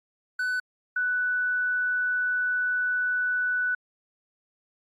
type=tone pair in turn; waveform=triangle / sine; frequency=1497 / 1487.5 Hz; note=F#6 / F#6; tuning=+20 / +9 cents; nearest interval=unison; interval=11 cents; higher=first; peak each=-23 dBFS; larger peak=neither; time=0.39-0.6 / 0.96-3.75 s; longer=second; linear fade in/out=5 ms; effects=AAC 48 kbps